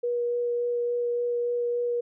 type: tone with vibrato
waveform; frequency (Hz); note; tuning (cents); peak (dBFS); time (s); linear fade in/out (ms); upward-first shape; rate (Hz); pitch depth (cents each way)
sine; 480.6; B4; -47; -24; 0.03-2.01; 10; sine; 3.5; 8
effects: none